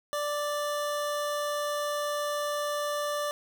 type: tone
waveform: 25% pulse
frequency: 587.3 Hz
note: D5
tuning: in tune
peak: -25 dBFS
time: 0.13-3.31 s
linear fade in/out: 0 ms
effects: none